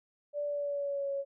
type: tone with pitch glide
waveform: sine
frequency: 583 to 555.4 Hz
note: D5 to C#5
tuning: -13 to +3 cents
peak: -31 dBFS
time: 0.33-1.25 s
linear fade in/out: 50 ms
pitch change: -84 cents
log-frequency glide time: 0.44-1.11 s
effects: none